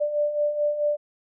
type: beating tone pair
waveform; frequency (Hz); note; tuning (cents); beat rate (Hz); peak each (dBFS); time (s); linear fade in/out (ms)
sine; 587.3 / 591.9; D5 / D5; 0 / +13; 4.6; -29 / -22; 0-0.97; 20
effects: none